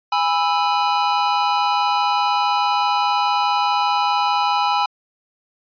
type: chord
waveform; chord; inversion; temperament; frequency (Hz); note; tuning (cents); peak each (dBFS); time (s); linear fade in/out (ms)
square; E major; first; just; 824.1 / 988.9 / 1318.5; G#5 / B5 / E6; -14 / +2 / 0; -20 / -21 / -24; 0.12-4.86; 5
effects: resampled to 11025 Hz